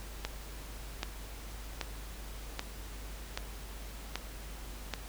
click train, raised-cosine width 0.2 ms, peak -16 dBFS, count 7, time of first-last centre 0.25-4.938 s, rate 1.28 Hz, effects added 50 Hz sine -43 dBFS peak until 5.08 s + pink hiss -49 dBFS RMS until 5.08 s

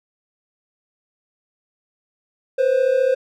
triangle tone pair together, 493.9 / 528.4 Hz, B4 / C5, 0 / +17 cents, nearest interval minor second, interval 117 cents, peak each -18 / -14 dBFS, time 2.58-3.15 s, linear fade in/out 10 ms, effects none

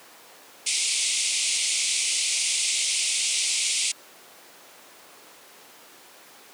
white band-pass noise, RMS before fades -25 dBFS, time 0.66-3.92 s, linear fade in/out 10 ms, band 2100 to 9600 Hz, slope 96 dB/octave, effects pink hiss -48 dBFS RMS until 6.53 s + high-pass 400 Hz 12 dB/octave

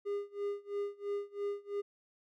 triangle tone with tremolo, 405.9 Hz, G#4, 40 cents flat, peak -30 dBFS, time 0.05-1.82 s, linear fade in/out 20 ms, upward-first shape sine, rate 3 Hz, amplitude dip 95%, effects none

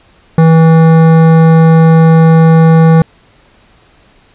sine tone with hard clipping, 162.4 Hz, E3, 26 cents flat, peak -4 dBFS, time 0.38-3.02 s, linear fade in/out 2 ms, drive 15 dB, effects pink hiss -46 dBFS RMS until 4.34 s + resampled to 8000 Hz

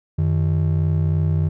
triangle ring-modulated tone, 122.3 Hz, B2, 16 cents flat, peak -11 dBFS, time 0.18-1.49 s, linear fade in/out 10 ms, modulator 31.6 Hz, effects none

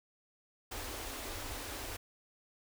pink band-stop noise, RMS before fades -42 dBFS, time 0.71-1.97 s, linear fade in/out 10 ms, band 110 to 240 Hz, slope 96 dB/octave, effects none

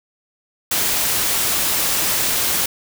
white noise, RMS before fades -19 dBFS, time 0.71-2.66 s, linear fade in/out 5 ms, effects none

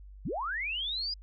sine linear sweep, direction up, 92.5 to 4978 Hz, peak -31 dBFS, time 0.25-1.14 s, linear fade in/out 5 ms, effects added 49 Hz sine -46 dBFS peak until 1.22 s

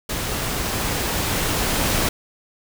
pink noise with level ramp, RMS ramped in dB -26 to -20 dBFS, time 0.09-2.09 s, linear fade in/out 5 ms, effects none

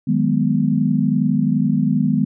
sine chord, G# minor seventh, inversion second, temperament equal, 155.56 / 185 / 207.7 / 246.9 Hz, D#3 / F#3 / G#3 / B3, 0 / 0 / 0 / 0 cents, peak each -20 / -23 / -19 / -19 dBFS, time 0.07-2.25 s, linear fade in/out 10 ms, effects none

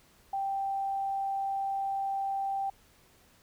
sine tone, 784 Hz, G5, in tune, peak -29 dBFS, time 0.33-2.7 s, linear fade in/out 5 ms, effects pink hiss -62 dBFS RMS until 3.42 s

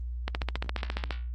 click train, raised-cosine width 0.3 ms, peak -14 dBFS, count 13, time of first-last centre 0.28-1.108 s, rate 14.5 Hz, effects added 60 Hz sine -32 dBFS peak until 1.34 s + Opus 24 kbps

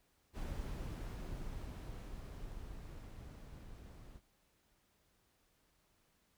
brown noise with level ramp, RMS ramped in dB -41 to -54 dBFS, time 0.33-4.21 s, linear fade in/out 50 ms, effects pink hiss -75 dBFS RMS until 6.37 s

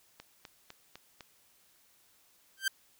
click train, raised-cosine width 0.2 ms, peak -29 dBFS, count 5, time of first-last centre 0.2-1.208 s, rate 3.97 Hz
sawtooth tone with exponential growth, 1568 Hz, G6, in tune, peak -21 dBFS, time 2.57-2.68 s, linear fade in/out 5 ms, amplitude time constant 22 ms
effects white hiss -66 dBFS RMS until 2.99 s

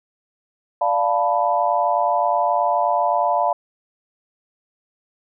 sine chord, B half-diminished seventh, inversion first, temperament equal, 587.3 / 698.5 / 880 / 987.8 Hz, D5 / F5 / A5 / B5, 0 / 0 / 0 / 0 cents, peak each -23 / -20 / -22 / -22 dBFS, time 0.81-3.53 s, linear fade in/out 5 ms, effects none

